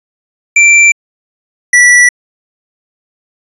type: tone pair in turn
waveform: square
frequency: 2349 / 1955.6 Hz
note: D7 / B6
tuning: 0 / -18 cents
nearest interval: minor third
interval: 318 cents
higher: first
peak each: -3 dBFS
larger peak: neither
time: 0.56-0.92 / 1.73-2.09 s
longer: neither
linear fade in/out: 5 ms
effects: resampled to 24000 Hz